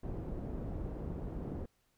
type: low-pass noise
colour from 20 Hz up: pink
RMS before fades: -40 dBFS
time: 0.03-1.66 s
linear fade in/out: 5 ms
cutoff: 440 Hz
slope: 12 dB/octave
effects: pink hiss -75 dBFS RMS until 1.97 s